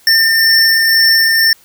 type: tone pair together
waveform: square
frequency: 1805 / 5413 Hz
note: A6 / E8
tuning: +44 / +45 cents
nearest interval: octave + perfect fifth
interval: 1901 cents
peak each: -11 dBFS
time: 0.07-1.53 s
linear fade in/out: 2 ms
effects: white hiss -47 dBFS RMS until 1.64 s